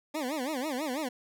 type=tone with vibrato; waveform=20% pulse; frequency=280 Hz; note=C#4; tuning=18 cents sharp; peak=-26 dBFS; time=0.14-1.09 s; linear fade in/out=10 ms; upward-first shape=sine; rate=6.1 Hz; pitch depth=230 cents each way; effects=none